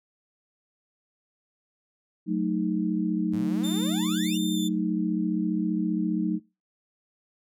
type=chord; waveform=sine; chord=D# diminished; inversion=first; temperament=equal; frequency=185 / 220 / 311.1 Hz; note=F#3 / A3 / D#4; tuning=0 / 0 / 0 cents; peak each=-27 / -29 / -28 dBFS; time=2.26-6.4 s; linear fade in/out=50 ms
type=exponential sweep; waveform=sawtooth; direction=up; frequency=92.5 to 3085 Hz; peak=-34 dBFS; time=3.32-4.38 s; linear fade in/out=20 ms
type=tone with vibrato; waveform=sawtooth; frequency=3564 Hz; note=A7; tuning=22 cents sharp; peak=-30 dBFS; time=3.63-4.69 s; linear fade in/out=20 ms; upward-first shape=square; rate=1.6 Hz; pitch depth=12 cents each way
effects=noise-tail reverb RT60 0.3 s tail -26 dB re dry